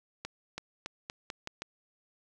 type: accelerating click train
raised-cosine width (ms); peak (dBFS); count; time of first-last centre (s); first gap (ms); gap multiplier
0.2; -20; 7; 0.25-1.62; 330; 0.85
effects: none